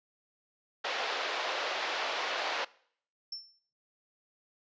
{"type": "band-pass noise", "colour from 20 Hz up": "pink", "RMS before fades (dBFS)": -34, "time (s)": [0.84, 2.65], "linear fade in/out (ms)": 10, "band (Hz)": [490, 4500], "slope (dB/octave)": 24}
{"type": "tone with exponential decay", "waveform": "sine", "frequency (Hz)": 5380, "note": "E8", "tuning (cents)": 34, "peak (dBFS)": -34, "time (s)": [3.32, 3.59], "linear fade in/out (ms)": 5, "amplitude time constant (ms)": 57}
{"effects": ["noise-tail reverb RT60 0.6 s tail -22 dB re dry", "resampled to 16000 Hz"]}